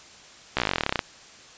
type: slowing click train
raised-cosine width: 0.3 ms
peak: -6 dBFS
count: 19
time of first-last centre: 0.57-0.992 s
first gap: 15 ms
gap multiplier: 1.05
effects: white hiss -48 dBFS RMS until 1.57 s + resampled to 16000 Hz